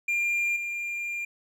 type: tone with level steps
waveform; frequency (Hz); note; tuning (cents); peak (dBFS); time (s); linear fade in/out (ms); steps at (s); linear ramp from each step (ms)
triangle; 2396; D7; +34; -22 / -28; 0.08-1.25; 5; 0.56; 5
effects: none